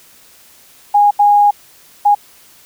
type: tone bursts at uneven times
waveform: sine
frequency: 822 Hz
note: G#5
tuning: 18 cents flat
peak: -6 dBFS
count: 3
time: 0.94-1.11 / 1.19-1.51 / 2.05-2.15 s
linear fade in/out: 10 ms
effects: white hiss -45 dBFS RMS until 2.65 s